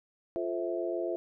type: chord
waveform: sine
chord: F major seventh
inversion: none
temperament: just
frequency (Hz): 349.2 / 436.5 / 523.8 / 654.8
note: F4 / A4 / C5 / E5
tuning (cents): 0 / -14 / +2 / -12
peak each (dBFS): -33 / -39 / -38 / -35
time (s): 0.36-1.16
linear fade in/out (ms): 0
effects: none